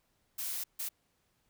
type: noise bursts at uneven times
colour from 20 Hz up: blue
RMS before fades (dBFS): -37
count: 2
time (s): 0.38-0.64 / 0.79-0.89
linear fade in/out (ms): 10
effects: pink hiss -75 dBFS RMS until 1.49 s